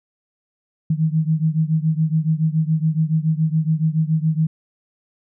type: beating tone pair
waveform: sine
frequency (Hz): 155.8 / 162.9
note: D#3 / E3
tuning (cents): +3 / -20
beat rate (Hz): 7.1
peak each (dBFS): -18 / -20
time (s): 0.9-4.47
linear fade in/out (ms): 5
effects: none